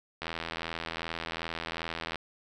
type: click train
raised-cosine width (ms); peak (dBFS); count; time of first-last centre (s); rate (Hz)
0.3; -18; 161; 0.22-2.157; 82.6
effects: none